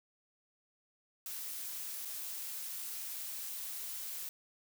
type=noise with dropouts; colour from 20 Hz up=blue; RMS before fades=-42 dBFS; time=1.26-4.29 s; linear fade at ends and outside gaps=1 ms; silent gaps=2.05-2.054 s; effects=none

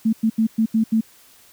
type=tone bursts at uneven times; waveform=sine; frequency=222.3 Hz; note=A3; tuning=18 cents sharp; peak=-14 dBFS; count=6; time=0.05-0.13 / 0.23-0.3 / 0.38-0.47 / 0.58-0.66 / 0.74-0.84 / 0.92-1.01 s; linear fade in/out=10 ms; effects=white hiss -51 dBFS RMS until 1.52 s

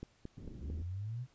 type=click train; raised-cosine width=3 ms; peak=-30 dBFS; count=4; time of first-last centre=0.03-0.701 s; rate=4.47 Hz
type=low-pass noise; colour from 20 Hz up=pink; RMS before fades=-48 dBFS; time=0.37-0.83 s; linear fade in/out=10 ms; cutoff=350 Hz; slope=24 dB/octave
type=exponential sweep; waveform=sine; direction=up; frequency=66.9 to 130.81 Hz; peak=-37 dBFS; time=0.59-1.27 s; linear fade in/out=50 ms
effects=pink hiss -69 dBFS RMS until 1.34 s + resampled to 16000 Hz

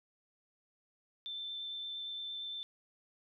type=tone with vibrato; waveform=sine; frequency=3546 Hz; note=A7; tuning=13 cents sharp; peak=-39 dBFS; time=1.26-2.63 s; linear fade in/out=0 ms; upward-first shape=triangle; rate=8.7 Hz; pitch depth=9 cents each way; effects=none

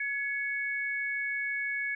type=tone pair together; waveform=sine; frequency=1690.5 / 2217 Hz; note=G#6 / C#7; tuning=+30 / 0 cents; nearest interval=perfect fourth; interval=470 cents; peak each=-33 / -32 dBFS; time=0-1.95 s; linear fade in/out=5 ms; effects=none

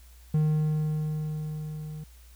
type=tone with level ramp; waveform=triangle; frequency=153.7 Hz; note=D#3; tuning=21 cents flat; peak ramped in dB=-18 to -34 dBFS; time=0.34-2.04 s; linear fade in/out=5 ms; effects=added 60 Hz sine -49 dBFS peak until 2.35 s + white hiss -59 dBFS RMS until 2.35 s

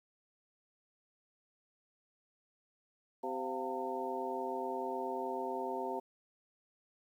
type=harmonic tone with a mistuned harmonic; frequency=129.4 Hz; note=C3; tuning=19 cents flat; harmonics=2 / 3 / 4 / 5 / 6 / 7; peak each=-45 / -40 / -43 / -42 / -49 / -40 dBFS; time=3.23-6 s; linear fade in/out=10 ms; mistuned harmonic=5; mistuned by=+110 cents; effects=11-bit

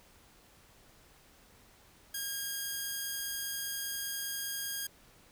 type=tone; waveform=5% pulse; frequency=1625 Hz; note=G#6; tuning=38 cents flat; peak=-24 dBFS; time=2.14-4.87 s; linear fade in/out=5 ms; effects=pink hiss -61 dBFS RMS until 5.31 s

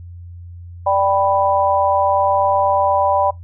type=chord; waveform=sine; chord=G major; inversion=second; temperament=equal; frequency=587.3 / 784 / 987.8 Hz; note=D5 / G5 / B5; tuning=0 / 0 / 0 cents; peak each=-17 dBFS; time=0.86-3.31 s; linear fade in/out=10 ms; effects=noise-tail reverb RT60 0.2 s tail -23 dB re dry + added 87 Hz sine -32 dBFS peak until 3.43 s

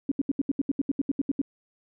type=tone bursts; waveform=sine; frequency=275.6 Hz; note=C#4; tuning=10 cents flat; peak=-21 dBFS; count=14; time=0.09-1.416 s; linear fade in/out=2 ms; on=26 ms; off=74 ms; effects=none

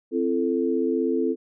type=chord; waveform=sine; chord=A minor; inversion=first; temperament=equal with one note detuned; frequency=261.6 / 337.7 / 440 Hz; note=C4 / E4 / A4; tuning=0 / +42 / 0 cents; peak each=-25 dBFS; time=0.11-1.36 s; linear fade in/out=50 ms; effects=none

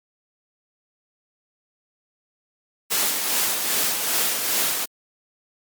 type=noise with tremolo; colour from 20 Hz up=white; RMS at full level=-21 dBFS; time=2.9-4.86 s; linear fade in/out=20 ms; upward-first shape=sine; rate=2.5 Hz; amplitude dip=40%; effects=high-pass 200 Hz 12 dB/octave + Opus 48 kbps

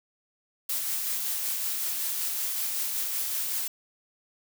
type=noise with tremolo; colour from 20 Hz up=blue; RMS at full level=-29 dBFS; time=0.69-3.68 s; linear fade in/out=5 ms; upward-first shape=sine; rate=5.3 Hz; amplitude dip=25%; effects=none

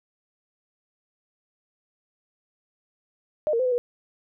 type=tone with pitch steps; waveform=sine; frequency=609 / 462.1 / 513 / 502 / 484.8 Hz; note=D#5 / A#4 / C5 / B4 / B4; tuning=-37 / -15 / -34 / +28 / -32 cents; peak=-20 dBFS; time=3.47-3.78 s; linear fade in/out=0 ms; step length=62 ms; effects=none

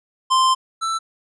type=tone pair in turn; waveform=square; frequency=1043 / 1327.8 Hz; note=C6 / E6; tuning=-6 / +12 cents; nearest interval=major third; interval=418 cents; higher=second; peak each=-14 / -21 dBFS; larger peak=first; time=0.3-0.55 / 0.81-0.99 s; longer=first; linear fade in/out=20 ms; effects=resampled to 22050 Hz

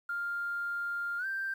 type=tone with pitch glide; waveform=sine; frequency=1400 to 1571.4 Hz; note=F6 to G6; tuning=+4 to +4 cents; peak=-31 dBFS; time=0.09-1.54 s; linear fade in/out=5 ms; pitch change=+200 cents; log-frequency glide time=1.18-1.26 s; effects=tanh soft clip ceiling -27 dBFS + 10-bit

